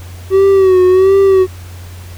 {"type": "tone with vibrato", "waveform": "triangle", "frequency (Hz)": 378.8, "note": "F#4", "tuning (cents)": 41, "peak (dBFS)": -3, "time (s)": [0.3, 1.47], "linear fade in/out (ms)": 50, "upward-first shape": "sine", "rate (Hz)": 1.4, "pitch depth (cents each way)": 62, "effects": ["added 89 Hz sine -28 dBFS peak until 2.17 s", "pink hiss -38 dBFS RMS until 2.17 s"]}